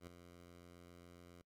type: tone with ADSR envelope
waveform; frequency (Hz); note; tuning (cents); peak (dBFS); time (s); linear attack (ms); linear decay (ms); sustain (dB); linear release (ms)
10% pulse; 87.31; F2; 0; -40; 0-1.42; 70; 10; -9; 7
effects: noise-tail reverb RT60 0.1 s tail -22 dB re dry + MP3 96 kbps